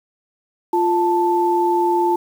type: tone pair together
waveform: sine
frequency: 349.2 / 880.5 Hz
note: F4 / A5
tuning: 0 / +1 cents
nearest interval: octave + major third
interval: 1601 cents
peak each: -17 dBFS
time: 0.73-2.16 s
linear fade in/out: 5 ms
effects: 7-bit